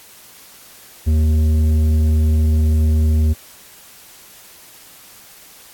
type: tone with tanh clipping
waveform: sine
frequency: 77.78 Hz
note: D#2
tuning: in tune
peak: -13 dBFS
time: 1.06-3.34 s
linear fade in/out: 20 ms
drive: 9 dB
effects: white hiss -43 dBFS RMS until 5.73 s + AAC 64 kbps